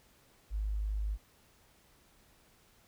sine tone, 51.91 Hz, G#1, in tune, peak -31 dBFS, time 0.5-1.18 s, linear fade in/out 50 ms, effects pink hiss -65 dBFS RMS until 2.87 s

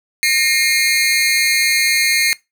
sawtooth tone with amplitude modulation, 2136 Hz, C7, 35 cents sharp, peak -5 dBFS, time 0.23-2.33 s, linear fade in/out 0 ms, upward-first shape sine, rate 292 Hz, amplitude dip 95%, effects noise-tail reverb RT60 0.2 s tail -21 dB re dry

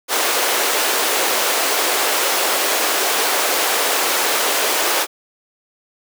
pink high-pass noise, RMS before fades -18 dBFS, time 0.08-5.07 s, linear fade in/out 50 ms, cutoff 400 Hz, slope 24 dB/octave, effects none

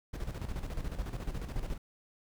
brown noise with tremolo, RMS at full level -35 dBFS, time 0.13-1.78 s, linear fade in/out 10 ms, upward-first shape square, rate 14 Hz, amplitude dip 60%, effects none

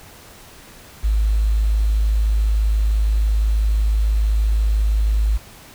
sine tone with quantisation, 53 Hz, G#1, 36 cents sharp, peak -14 dBFS, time 1.03-5.38 s, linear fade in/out 20 ms, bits 7, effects pink hiss -43 dBFS RMS until 5.74 s

